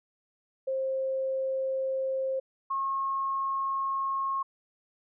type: tone pair in turn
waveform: sine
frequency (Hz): 530 / 1084.1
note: C5 / C#6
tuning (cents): +22 / -39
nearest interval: octave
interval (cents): 1239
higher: second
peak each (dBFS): -27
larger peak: neither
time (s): 0.67-2.4 / 2.7-4.43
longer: neither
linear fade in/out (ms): 10
effects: none